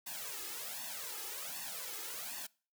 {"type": "noise with flanger", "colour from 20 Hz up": "white", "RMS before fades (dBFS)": -43, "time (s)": [0.06, 2.47], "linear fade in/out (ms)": 10, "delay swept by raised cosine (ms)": [1.1, 2.4], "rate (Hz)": 1.3, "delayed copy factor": 1, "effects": ["noise-tail reverb RT60 0.4 s tail -24 dB re dry", "high-pass 200 Hz 12 dB/octave"]}